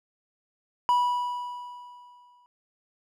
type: tone with exponential decay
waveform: triangle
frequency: 979 Hz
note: B5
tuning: 15 cents flat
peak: -16 dBFS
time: 0.89-2.46 s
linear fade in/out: 0 ms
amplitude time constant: 340 ms
effects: none